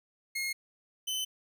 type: tone pair in turn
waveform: sawtooth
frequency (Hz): 2151 / 3042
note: C7 / F#7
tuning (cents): +47 / +47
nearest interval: tritone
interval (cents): 600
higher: second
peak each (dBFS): -28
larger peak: neither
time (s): 0.35-0.53 / 1.07-1.25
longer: neither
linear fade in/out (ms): 10
effects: none